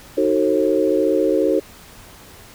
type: chord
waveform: sine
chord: D# diminished seventh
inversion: none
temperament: just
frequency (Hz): 311.1 / 373.4 / 448 / 537.6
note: D#4 / F#4 / A4 / C5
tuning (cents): 0 / +16 / +31 / +47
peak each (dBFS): -20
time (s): 0.17-1.6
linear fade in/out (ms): 10
effects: pink hiss -43 dBFS RMS until 2.54 s